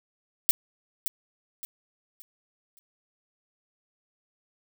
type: noise with echo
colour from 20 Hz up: violet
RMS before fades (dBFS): -19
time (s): 0.49-0.51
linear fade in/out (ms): 0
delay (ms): 570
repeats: 4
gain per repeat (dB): -9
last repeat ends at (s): 2.79
effects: none